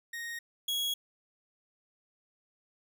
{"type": "tone pair in turn", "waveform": "40% pulse", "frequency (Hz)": [1864.7, 3323], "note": ["A#6", "G#7"], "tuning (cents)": [0, 0], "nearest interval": "minor seventh", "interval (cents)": 1000, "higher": "second", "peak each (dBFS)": [-36, -29], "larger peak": "second", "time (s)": [[0.13, 0.39], [0.68, 0.94]], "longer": "neither", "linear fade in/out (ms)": 5, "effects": []}